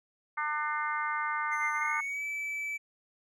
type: harmonic tone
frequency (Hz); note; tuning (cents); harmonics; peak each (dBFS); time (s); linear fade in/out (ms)
300; D4; +37; 3 / 4 / 5 / 6 / 7; -36 / -33 / -36 / -41 / -37; 0.37-2.01; 10
type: tone with pitch glide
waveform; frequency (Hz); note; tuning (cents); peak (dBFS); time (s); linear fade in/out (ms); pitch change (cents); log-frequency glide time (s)
triangle; 2093 to 2309; C7 to D7; 0 to -30; -31; 1.51-2.78; 20; +170; 1.75-2.24
effects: none